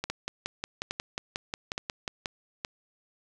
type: two click trains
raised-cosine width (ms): 0.2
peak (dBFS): -14 / -14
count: 4 / 13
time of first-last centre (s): 0.04-2.649 / 0.1-2.258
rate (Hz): 1.15 / 5.56
effects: none